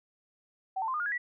sine tone with pitch steps, 763 / 891.8 / 1042.3 / 1218.2 / 1423.8 / 1664.1 / 1945 Hz, G5 / A5 / C6 / D#6 / F6 / G#6 / B6, -47 / +23 / -7 / -37 / +33 / +3 / -27 cents, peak -29 dBFS, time 0.76-1.18 s, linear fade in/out 10 ms, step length 60 ms, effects none

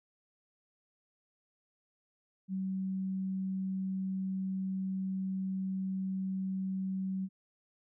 sine tone, 190 Hz, F#3, 46 cents sharp, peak -32 dBFS, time 2.48-7.29 s, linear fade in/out 50 ms, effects none

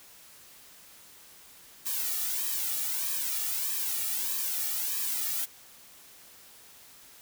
blue noise with flanger, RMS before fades -31 dBFS, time 1.85-5.46 s, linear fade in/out 20 ms, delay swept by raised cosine 1.4 to 1.96 ms, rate 1.6 Hz, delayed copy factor -0.85, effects white hiss -53 dBFS RMS until 7.21 s

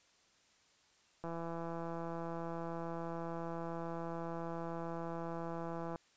click train, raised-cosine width 1 ms, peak -29 dBFS, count 789, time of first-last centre 1.24-5.959 s, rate 167 Hz, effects white hiss -69 dBFS RMS until 6.16 s + resampled to 16000 Hz

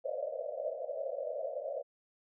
pink band-pass noise, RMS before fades -38 dBFS, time 0.04-1.83 s, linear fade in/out 20 ms, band 510 to 650 Hz, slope 96 dB/octave, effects none

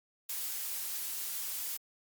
blue noise, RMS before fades -37 dBFS, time 0.29-1.77 s, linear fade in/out 5 ms, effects Opus 48 kbps

